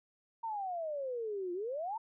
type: exponential two-way sweep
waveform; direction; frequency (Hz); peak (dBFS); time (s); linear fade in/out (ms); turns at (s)
sine; down then up; 932.3 to 345 to 932.3; -35; 0.43-1.98; 10; 1.53
effects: none